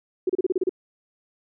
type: tone bursts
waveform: sine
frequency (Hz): 370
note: F#4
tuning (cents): 0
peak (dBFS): -18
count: 8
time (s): 0.27-0.694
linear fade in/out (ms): 5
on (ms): 25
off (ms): 32
effects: none